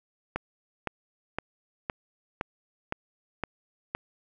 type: click train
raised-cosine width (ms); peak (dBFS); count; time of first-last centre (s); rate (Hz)
0.5; -14; 8; 0.36-3.95; 1.95
effects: none